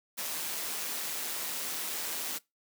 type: noise with amplitude modulation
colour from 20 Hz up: white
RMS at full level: -34 dBFS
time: 0.17-2.39 s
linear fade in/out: 20 ms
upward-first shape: sine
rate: 159 Hz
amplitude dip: 35%
effects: noise-tail reverb RT60 0.2 s tail -22 dB re dry + high-pass 200 Hz 12 dB/octave